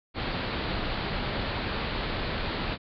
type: low-pass noise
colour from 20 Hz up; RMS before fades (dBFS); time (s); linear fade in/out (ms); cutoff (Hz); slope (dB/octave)
pink; -31; 0.14-2.78; 50; 4600; 96
effects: none